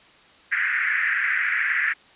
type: band-pass noise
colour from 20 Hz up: pink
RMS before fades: -23 dBFS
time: 0.51-1.94 s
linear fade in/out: 20 ms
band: 1600 to 2100 Hz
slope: 48 dB/octave
effects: white hiss -52 dBFS RMS until 2.15 s + resampled to 8000 Hz